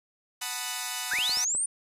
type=chord; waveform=5% pulse; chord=B dominant seventh; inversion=second; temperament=equal; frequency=740 / 880 / 987.8 / 1244.5 Hz; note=F#5 / A5 / B5 / D#6; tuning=0 / 0 / 0 / 0 cents; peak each=-25 / -26 / -24 / -26 dBFS; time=0.41-1.45 s; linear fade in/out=10 ms
type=linear sweep; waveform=sine; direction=up; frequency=1396.9 to 9397 Hz; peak=-25 dBFS; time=1.11-1.66 s; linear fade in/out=5 ms
type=clicks; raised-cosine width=1 ms; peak=-30 dBFS; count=5; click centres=1.136 / 1.187 / 1.295 / 1.372 / 1.55 s
effects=resampled to 32000 Hz